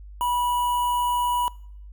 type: tone with notch filter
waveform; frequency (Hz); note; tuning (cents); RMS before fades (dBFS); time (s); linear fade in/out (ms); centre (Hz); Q
square; 976; B5; -21; -24; 0.21-1.48; 0; 4900; 0.63
effects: noise-tail reverb RT60 0.7 s tail -24 dB re dry + added 50 Hz sine -39 dBFS peak until 1.92 s